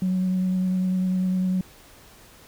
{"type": "tone with vibrato", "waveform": "sine", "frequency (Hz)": 185, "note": "F#3", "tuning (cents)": 0, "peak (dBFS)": -19, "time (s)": [0.02, 1.61], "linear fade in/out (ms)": 2, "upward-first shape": "sine", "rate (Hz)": 10, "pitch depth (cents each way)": 13, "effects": ["tanh soft clip ceiling -17 dBFS", "pink hiss -50 dBFS RMS until 2.47 s"]}